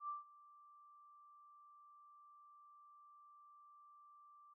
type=tone with ADSR envelope; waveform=sine; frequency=1174.7 Hz; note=D6; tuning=in tune; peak=-40 dBFS; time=0-4.54 s; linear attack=86 ms; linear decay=150 ms; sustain=-21 dB; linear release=11 ms; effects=none